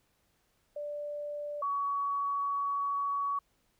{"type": "tone pair in turn", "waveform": "sine", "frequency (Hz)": [587.3, 1126.8], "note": ["D5", "C#6"], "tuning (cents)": [0, 28], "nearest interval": "major seventh", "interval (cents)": 1128, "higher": "second", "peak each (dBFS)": [-35, -29], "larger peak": "second", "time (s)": [[0.76, 1.62], [1.62, 3.39]], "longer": "second", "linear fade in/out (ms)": 5, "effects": ["pink hiss -73 dBFS RMS until 3.79 s"]}